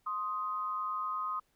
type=tone pair together; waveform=sine; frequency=1048.6 / 1250 Hz; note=C6 / D#6; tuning=+3 / +8 cents; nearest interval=minor third; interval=305 cents; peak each=-37 / -34 dBFS; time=0.06-1.4 s; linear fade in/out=10 ms; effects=pink hiss -74 dBFS RMS until 1.55 s